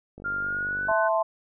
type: click train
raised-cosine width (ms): 2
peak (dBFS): -29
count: 37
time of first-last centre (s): 0.18-0.913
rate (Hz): 49.1
type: tone with pitch glide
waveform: sine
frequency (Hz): 1400 to 1500.5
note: F6 to F#6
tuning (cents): +4 to +24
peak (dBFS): -26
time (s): 0.24-1.09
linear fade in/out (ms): 20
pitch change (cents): +120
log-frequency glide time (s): 0.4-0.88
type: chord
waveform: sine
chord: A minor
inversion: second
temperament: equal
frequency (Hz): 659.3 / 880 / 1046.5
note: E5 / A5 / C6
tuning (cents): 0 / 0 / 0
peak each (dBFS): -23 / -27 / -27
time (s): 0.88-1.23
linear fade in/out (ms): 10
effects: none